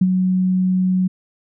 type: tone with ADSR envelope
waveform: sine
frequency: 185 Hz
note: F#3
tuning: in tune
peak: -9 dBFS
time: 0.01-1.08 s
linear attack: 7 ms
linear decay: 44 ms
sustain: -5 dB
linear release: 13 ms
effects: none